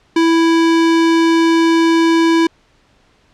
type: tone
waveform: square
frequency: 330 Hz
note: E4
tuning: 2 cents sharp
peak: -10 dBFS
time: 0.16-2.47 s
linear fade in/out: 5 ms
effects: pink hiss -54 dBFS RMS until 3.33 s + low-pass 5000 Hz 12 dB/octave